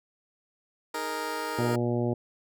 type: chord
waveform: 15% pulse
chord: D# suspended fourth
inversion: none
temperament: just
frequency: 311.1 / 414.8 / 466.7 Hz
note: D#4 / G#4 / A#4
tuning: 0 / -2 / +2 cents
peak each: -31 / -32 / -27 dBFS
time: 0.94-1.76 s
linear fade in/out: 5 ms
type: harmonic tone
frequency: 120 Hz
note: B2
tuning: 49 cents flat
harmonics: 1 / 2 / 3 / 4 / 5 / 6 / 7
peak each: -29 / -30 / -30 / -35 / -35 / -41 / -42 dBFS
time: 1.58-2.14 s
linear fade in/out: 10 ms
effects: none